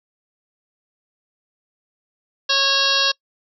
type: harmonic tone with a mistuned harmonic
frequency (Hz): 549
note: C#5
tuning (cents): -17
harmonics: 1 / 2 / 3 / 5 / 6 / 7 / 8 / 9 / 10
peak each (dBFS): -28 / -26 / -24 / -24 / -24 / -22 / -22 / -25 / -25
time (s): 2.49-3.12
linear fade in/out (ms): 10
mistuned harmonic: 10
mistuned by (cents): +22
effects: noise-tail reverb RT60 0.1 s tail -25 dB re dry